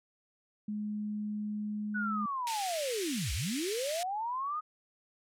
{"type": "tone", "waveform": "sine", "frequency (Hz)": 210, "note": "G#3", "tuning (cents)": 19, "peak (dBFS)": -33, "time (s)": [0.68, 2.26], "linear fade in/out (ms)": 5}
{"type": "linear two-way sweep", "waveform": "sine", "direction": "down then up", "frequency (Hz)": [1500, 53.3, 1263], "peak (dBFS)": -32, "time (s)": [1.94, 4.61], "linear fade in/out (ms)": 20, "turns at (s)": 3.33}
{"type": "band-pass noise", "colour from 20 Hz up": "pink", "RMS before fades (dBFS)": -40, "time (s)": [2.47, 4.03], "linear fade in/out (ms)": 0, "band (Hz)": [2100, 11000], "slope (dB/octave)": 24}
{"effects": []}